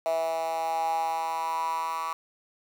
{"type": "tone with high-pass filter sweep", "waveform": "10% pulse", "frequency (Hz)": 163.2, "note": "E3", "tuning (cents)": -17, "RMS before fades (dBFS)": -29, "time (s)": [0.06, 2.13], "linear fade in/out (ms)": 0, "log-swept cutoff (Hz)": [660, 1100], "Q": 8.3, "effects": []}